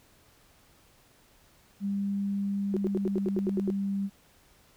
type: tone with pitch glide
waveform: sine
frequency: 199.4 to 197.57 Hz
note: G3 to G3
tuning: +30 to +14 cents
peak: -27 dBFS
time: 1.8-4.1 s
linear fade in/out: 50 ms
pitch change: -16 cents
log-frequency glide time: 2.86-3.29 s
type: tone bursts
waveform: sine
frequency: 368.6 Hz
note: F#4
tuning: 7 cents flat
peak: -26 dBFS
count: 10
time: 2.74-3.702 s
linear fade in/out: 0 ms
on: 26 ms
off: 78 ms
effects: pink hiss -61 dBFS RMS until 4.76 s